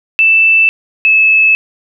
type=tone pair in turn; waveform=sine; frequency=2648 / 2603 Hz; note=E7 / E7; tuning=+7 / -22 cents; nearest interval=unison; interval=29 cents; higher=first; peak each=-5 / -5 dBFS; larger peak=neither; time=0.19-0.69 / 1.05-1.55 s; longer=neither; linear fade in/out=0 ms; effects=none